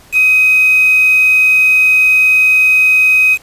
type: tone with quantisation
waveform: sine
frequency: 2519 Hz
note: D#7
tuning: 21 cents sharp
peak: -6 dBFS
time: 0.12-3.38 s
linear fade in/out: 50 ms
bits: 4
effects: pink hiss -43 dBFS RMS until 3.42 s + resampled to 32000 Hz